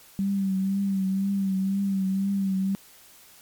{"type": "tone with vibrato", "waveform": "sine", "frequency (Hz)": 194.2, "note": "G3", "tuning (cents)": -16, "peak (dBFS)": -22, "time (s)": [0.19, 2.75], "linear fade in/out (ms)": 0, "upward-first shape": "triangle", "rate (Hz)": 2, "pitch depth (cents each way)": 46, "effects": ["white hiss -52 dBFS RMS until 3.41 s", "MP3 96 kbps"]}